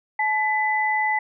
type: tone pair together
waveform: sine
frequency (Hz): 859.6 / 2000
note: A5 / B6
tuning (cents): -41 / +21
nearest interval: octave + minor third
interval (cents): 1462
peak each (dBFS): -22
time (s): 0.19-1.19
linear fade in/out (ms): 5
effects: none